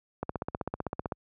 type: click train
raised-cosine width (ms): 1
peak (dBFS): -17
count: 15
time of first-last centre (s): 0.23-1.122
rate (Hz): 15.7
effects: high-pass 60 Hz 12 dB/octave